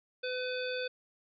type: harmonic tone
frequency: 504 Hz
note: B4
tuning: 35 cents sharp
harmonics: 1 / 3 / 5 / 7 / 9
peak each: -35 / -40 / -42 / -43 / -45 dBFS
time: 0.23-0.88 s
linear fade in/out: 10 ms
effects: none